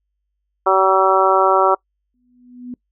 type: harmonic tone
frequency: 190.5 Hz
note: G3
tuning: 49 cents flat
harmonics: 2 / 3 / 4 / 5 / 6 / 7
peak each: -18 / -18 / -18 / -18 / -18 / -18 dBFS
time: 0.66-1.75 s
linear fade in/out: 10 ms
type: tone with exponential growth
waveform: sine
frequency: 246.9 Hz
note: B3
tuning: in tune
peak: -25 dBFS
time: 2.14-2.74 s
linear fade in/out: 2 ms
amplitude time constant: 130 ms
effects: noise-tail reverb RT60 0.1 s tail -24 dB re dry + added 50 Hz sine -70 dBFS peak until 2.91 s